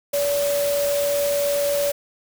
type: tone in noise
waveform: sine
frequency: 572 Hz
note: D5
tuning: 46 cents flat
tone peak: -19 dBFS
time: 0.13-1.92 s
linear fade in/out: 10 ms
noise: white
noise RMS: -29 dBFS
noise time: 0.13-1.92 s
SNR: +7 dB
effects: none